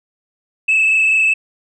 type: tone with frequency modulation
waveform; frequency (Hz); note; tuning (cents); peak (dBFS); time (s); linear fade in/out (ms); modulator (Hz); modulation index
sine; 2609; E7; -18; -9; 0.68-1.34; 10; 24.9; 2.2
effects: tanh soft clip ceiling -8 dBFS